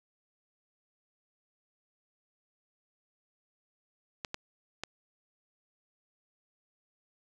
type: clicks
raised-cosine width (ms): 0.2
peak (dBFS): -18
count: 3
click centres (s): 4.248 / 4.344 / 4.836
effects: none